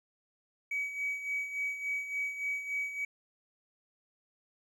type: tone with tremolo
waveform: triangle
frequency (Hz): 2271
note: C#7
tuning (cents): +41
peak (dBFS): -27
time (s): 0.71-3.05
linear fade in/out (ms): 5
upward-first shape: sine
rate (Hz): 3.5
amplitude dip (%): 70
effects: tanh soft clip ceiling -27 dBFS